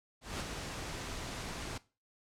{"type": "noise with ADSR envelope", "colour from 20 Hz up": "pink", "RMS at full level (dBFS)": -37, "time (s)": [0.21, 1.78], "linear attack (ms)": 190, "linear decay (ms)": 27, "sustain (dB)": -4, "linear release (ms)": 6, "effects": ["noise-tail reverb RT60 0.3 s tail -18 dB re dry", "low-pass 8000 Hz 12 dB/octave"]}